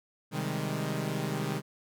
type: chord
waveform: sawtooth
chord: Ab major seventh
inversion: first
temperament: equal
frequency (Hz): 130.81 / 155.56 / 196 / 207.7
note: C3 / Eb3 / G3 / Ab3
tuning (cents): 0 / 0 / 0 / 0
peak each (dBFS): -32 / -30 / -34 / -34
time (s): 0.31-1.62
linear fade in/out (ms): 50
effects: none